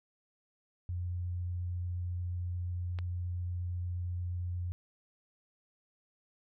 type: tone with vibrato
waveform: sine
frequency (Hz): 88.6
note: F2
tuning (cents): +25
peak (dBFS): -33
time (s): 0.89-4.72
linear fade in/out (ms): 0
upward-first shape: triangle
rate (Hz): 8.5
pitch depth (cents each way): 8
type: click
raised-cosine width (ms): 0.3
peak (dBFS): -28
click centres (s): 2.988
effects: none